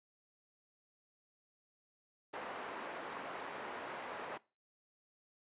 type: band-pass noise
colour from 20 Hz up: pink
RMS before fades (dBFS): -45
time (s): 2.33-4.38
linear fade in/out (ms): 10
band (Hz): 460 to 1700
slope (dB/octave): 12
effects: noise-tail reverb RT60 0.3 s tail -21 dB re dry + resampled to 8000 Hz